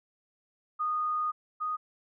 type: tone pair in turn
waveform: sine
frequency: 1233 / 1241.6 Hz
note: D#6 / D#6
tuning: -16 / -4 cents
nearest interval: unison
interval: 12 cents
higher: second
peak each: -27 / -29 dBFS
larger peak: first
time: 0.79-1.32 / 1.6-1.77 s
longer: first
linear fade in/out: 20 ms
effects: none